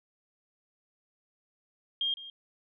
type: tone with echo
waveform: sine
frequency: 3218 Hz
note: G7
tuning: 45 cents sharp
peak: -27 dBFS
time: 2.01-2.14 s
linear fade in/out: 2 ms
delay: 160 ms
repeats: 1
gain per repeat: -15 dB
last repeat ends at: 2.3 s
effects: none